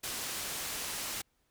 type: low-pass noise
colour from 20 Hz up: white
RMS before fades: -38 dBFS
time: 0.03-1.22 s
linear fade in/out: 10 ms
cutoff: 11000 Hz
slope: 12 dB/octave
effects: pink hiss -75 dBFS RMS until 1.5 s